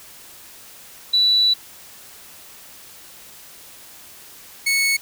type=tone pair in turn; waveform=sine / sawtooth; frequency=3951 / 2207 Hz; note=B7 / C#7; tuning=0 / -8 cents; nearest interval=minor seventh; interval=1008 cents; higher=first; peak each=-13 dBFS; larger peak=neither; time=1.13-1.54 / 4.66-4.97 s; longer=first; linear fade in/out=10 ms; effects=white hiss -43 dBFS RMS until 5.01 s